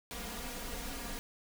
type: noise with comb filter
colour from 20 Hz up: pink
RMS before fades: -41 dBFS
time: 0.11-1.19 s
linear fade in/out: 0 ms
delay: 4.2 ms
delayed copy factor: +0.95
effects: none